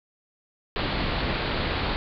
pink low-pass noise, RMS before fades -27 dBFS, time 0.76-1.96 s, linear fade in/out 0 ms, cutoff 4600 Hz, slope 96 dB/octave, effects none

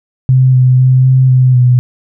sine tone with pitch steps, 129.7 / 127.6 / 129.1 / 130.4 / 128.2 / 124.5 Hz, C3 / C3 / C3 / C3 / C3 / B2, -15 / -43 / -23 / -5 / -35 / +14 cents, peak -4 dBFS, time 0.29-1.79 s, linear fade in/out 0 ms, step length 250 ms, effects none

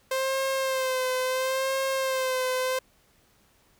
sawtooth tone with vibrato, 523.3 Hz, C5, in tune, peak -21 dBFS, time 0.11-2.79 s, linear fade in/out 5 ms, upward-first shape sine, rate 0.73 Hz, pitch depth 40 cents each way, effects pink hiss -63 dBFS RMS until 3.79 s

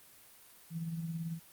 sine tone with tremolo, 164.81 Hz, E3, in tune, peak -33 dBFS, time 0.7-1.4 s, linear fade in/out 50 ms, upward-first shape triangle, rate 18 Hz, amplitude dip 55%, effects white hiss -58 dBFS RMS until 1.52 s + Opus 32 kbps

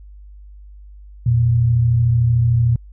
sine tone pair together, 85.42 / 118.8 Hz, F2 / A#2, -38 / +33 cents, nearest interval tritone, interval 571 cents, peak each -22 / -12 dBFS, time 1.26-2.76 s, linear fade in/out 5 ms, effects added 50 Hz sine -37 dBFS peak until 2.92 s

